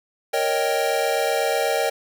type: chord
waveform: square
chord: Eb dominant seventh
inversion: second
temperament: equal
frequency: 466.2 / 554.4 / 622.3 / 784 Hz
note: Bb4 / Db5 / Eb5 / G5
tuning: 0 / 0 / 0 / 0 cents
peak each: -26 dBFS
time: 0.33-1.9 s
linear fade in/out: 10 ms
effects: none